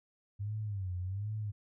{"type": "tone with vibrato", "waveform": "sine", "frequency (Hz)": 98.5, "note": "G2", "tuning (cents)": 9, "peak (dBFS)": -34, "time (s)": [0.39, 1.52], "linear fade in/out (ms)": 20, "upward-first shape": "sine", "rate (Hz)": 1.3, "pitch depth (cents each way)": 160, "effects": []}